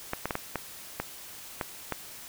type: clicks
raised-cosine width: 0.5 ms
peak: -14 dBFS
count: 8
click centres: 0.134 / 0.256 / 0.308 / 0.354 / 0.557 / 1 / 1.612 / 1.923 s
effects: white hiss -45 dBFS RMS until 2.28 s